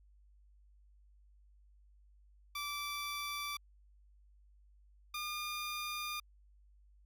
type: tone pair in turn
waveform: 15% pulse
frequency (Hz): 1164 / 1209.3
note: D6 / D#6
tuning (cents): -16 / -50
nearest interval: minor second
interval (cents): 66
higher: second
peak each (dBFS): -32 / -32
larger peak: neither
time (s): 2.55-3.57 / 5.14-6.2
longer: second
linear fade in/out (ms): 5
effects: added 50 Hz sine -61 dBFS peak until 7.05 s